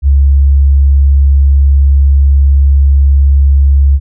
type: tone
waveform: sine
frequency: 69.3 Hz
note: C#2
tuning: in tune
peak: -3 dBFS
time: 0.02-4 s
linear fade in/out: 50 ms
effects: none